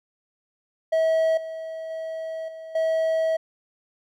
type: tone with level steps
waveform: triangle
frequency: 645 Hz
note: E5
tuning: 38 cents flat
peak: -16 / -29 / -27 / -34 / -18 dBFS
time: 0.92-3.37 s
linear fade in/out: 10 ms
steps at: 1.37 / 1.9 / 2.48 / 2.75 s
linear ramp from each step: 5 ms
effects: none

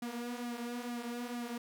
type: tone with flanger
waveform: sawtooth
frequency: 240.2 Hz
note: B3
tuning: 48 cents flat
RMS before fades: -40 dBFS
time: 0.02-1.58 s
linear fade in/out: 5 ms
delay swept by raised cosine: 1.9 to 7.4 ms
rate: 2.2 Hz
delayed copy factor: -0.65
effects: none

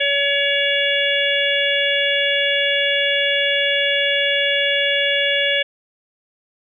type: harmonic tone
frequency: 565 Hz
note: C#5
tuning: 33 cents sharp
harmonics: 1 / 3 / 4 / 5 / 6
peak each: -22 / -22 / -22 / -22 / -22 dBFS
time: 0-5.63 s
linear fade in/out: 10 ms
effects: none

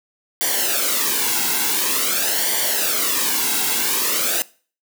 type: noise with flanger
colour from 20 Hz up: white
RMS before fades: -20 dBFS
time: 0.41-4.42 s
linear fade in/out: 0 ms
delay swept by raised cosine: 0.76 to 1.69 ms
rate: 0.47 Hz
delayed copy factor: -0.7
effects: noise-tail reverb RT60 0.4 s tail -21 dB re dry + high-pass 200 Hz 12 dB/octave

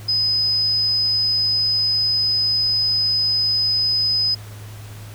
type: tone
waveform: sine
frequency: 5030 Hz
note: D#8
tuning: 18 cents sharp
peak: -16 dBFS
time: 0.08-4.35 s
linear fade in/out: 10 ms
effects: added 105 Hz sine -34 dBFS peak until 5.14 s + pink hiss -43 dBFS RMS until 5.14 s

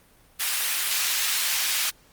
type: high-pass noise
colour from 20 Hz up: pink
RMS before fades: -25 dBFS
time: 0.39-1.91 s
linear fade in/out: 20 ms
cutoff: 2100 Hz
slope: 12 dB/octave
effects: pink hiss -57 dBFS RMS until 2.12 s + Opus 32 kbps

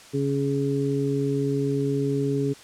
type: harmonic tone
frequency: 139.4 Hz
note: C#3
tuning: 10 cents sharp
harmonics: 1 / 2 / 3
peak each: -26 / -26 / -26 dBFS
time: 0.13-2.54 s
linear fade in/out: 20 ms
effects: white hiss -47 dBFS RMS until 2.63 s + low-pass 8000 Hz 12 dB/octave

